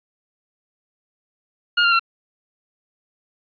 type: tone with pitch steps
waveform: 25% pulse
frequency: 1422 / 1391.1 / 1360.9 Hz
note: F6 / F6 / F6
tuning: +31 / -7 / -45 cents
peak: -10 dBFS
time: 1.77-1.995 s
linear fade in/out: 10 ms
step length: 75 ms
effects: resampled to 11025 Hz